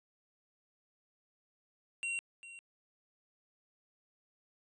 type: tone with echo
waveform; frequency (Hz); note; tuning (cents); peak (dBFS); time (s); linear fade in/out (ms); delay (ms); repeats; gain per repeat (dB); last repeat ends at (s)
square; 2747; F7; -29; -35; 2.03-2.19; 0; 400; 1; -14; 2.59
effects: resampled to 24000 Hz